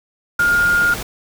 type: tone in noise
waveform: sine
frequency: 1416 Hz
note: F6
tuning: 23 cents sharp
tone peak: -12 dBFS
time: 0.39-0.94 s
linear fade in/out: 5 ms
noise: pink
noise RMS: -27 dBFS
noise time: 0.39-1.03 s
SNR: +12 dB
effects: none